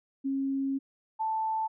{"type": "tone pair in turn", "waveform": "sine", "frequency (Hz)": [271.7, 881.2], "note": ["C#4", "A5"], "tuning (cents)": [-35, 2], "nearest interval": "octave + minor sixth", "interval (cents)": 2037, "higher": "second", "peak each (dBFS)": -27, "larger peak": "neither", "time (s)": [[0.24, 0.79], [1.19, 1.68]], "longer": "first", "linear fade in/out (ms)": 20, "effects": []}